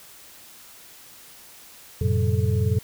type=tone cluster; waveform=sine; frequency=91.4 / 112.4 / 130.7 / 185.9 / 434.3 Hz; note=F#2 / A2 / C3 / F#3 / A4; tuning=-21 / +37 / -1 / +8 / -23 cents; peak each=-22 / -23 / -28 / -31 / -30 dBFS; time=2.01-2.79 s; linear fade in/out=5 ms; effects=white hiss -47 dBFS RMS until 2.83 s